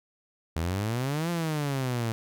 sawtooth exponential two-way sweep, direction up then down, 77.78 to 174.61 to 111.2 Hz, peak -23 dBFS, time 0.56-2.12 s, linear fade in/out 0 ms, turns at 1.3 s, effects none

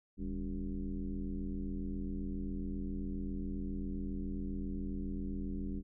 sine tone with frequency modulation, 113 Hz, A2, 47 cents sharp, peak -35 dBFS, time 0.17-5.83 s, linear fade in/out 50 ms, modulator 87.4 Hz, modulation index 2.2, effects none

